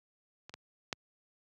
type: clicks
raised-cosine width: 0.2 ms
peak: -29 / -27 / -16 dBFS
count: 3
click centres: 0.495 / 0.54 / 0.928 s
effects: high-pass 80 Hz 12 dB/octave